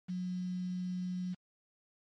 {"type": "tone with quantisation", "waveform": "sine", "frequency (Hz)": 181.5, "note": "F#3", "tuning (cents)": -33, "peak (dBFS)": -34, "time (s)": [0.08, 1.35], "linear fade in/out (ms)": 20, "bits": 9, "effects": ["low-pass 5000 Hz 12 dB/octave", "MP3 48 kbps"]}